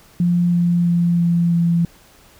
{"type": "tone with pitch steps", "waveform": "sine", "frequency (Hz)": [174.61, 173.4, 172.21, 171.02, 169.84], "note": ["F3", "F3", "F3", "F3", "F3"], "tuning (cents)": [0, -12, -24, -36, -48], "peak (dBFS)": -13, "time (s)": [0.2, 1.85], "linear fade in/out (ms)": 2, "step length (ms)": 330, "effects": ["pink hiss -49 dBFS RMS until 2.39 s"]}